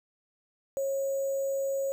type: tone with sample-and-hold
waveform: sine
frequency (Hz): 546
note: C#5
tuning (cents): -26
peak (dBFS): -27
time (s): 0.77-1.92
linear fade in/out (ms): 0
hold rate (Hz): 7350
effects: none